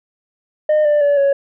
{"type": "tone with pitch steps", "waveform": "sine", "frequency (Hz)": [610, 592, 574.4, 557.4], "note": ["D#5", "D5", "D5", "C#5"], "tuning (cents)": [-34, 14, -39, 9], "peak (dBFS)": -8, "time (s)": [0.69, 1.33], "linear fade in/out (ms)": 5, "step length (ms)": 160, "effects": ["tanh soft clip ceiling -10 dBFS"]}